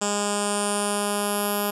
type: tone with low-pass filter sweep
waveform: 10% pulse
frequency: 204.9 Hz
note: G#3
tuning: 23 cents flat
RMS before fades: -25 dBFS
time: 0.01-1.71 s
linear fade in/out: 10 ms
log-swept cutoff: 7700 to 12000 Hz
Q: 8.2
effects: none